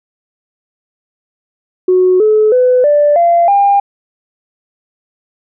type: tone with pitch steps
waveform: sine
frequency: 367.8 / 429.9 / 502.4 / 587.2 / 686.3 / 802.2 Hz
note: F#4 / A4 / B4 / D5 / F5 / G5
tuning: -10 / -40 / +30 / 0 / -30 / +40 cents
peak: -5 dBFS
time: 1.88-3.8 s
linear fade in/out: 5 ms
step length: 320 ms
effects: tanh soft clip ceiling -1 dBFS